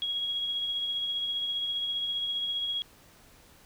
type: tone with tremolo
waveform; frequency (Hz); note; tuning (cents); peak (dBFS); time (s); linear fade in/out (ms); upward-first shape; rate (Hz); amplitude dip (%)
sine; 3310; G#7; -6; -27; 0.02-2.82; 0; triangle; 15; 35
effects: pink hiss -57 dBFS RMS until 3.65 s